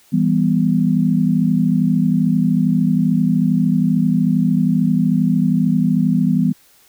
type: chord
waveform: sine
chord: E minor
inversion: none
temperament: just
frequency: 164.81 / 197.78 / 247.2 Hz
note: E3 / G3 / B3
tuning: 0 / +16 / +2 cents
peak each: -17 dBFS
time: 0.12-6.53 s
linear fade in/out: 20 ms
effects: white hiss -52 dBFS RMS until 6.88 s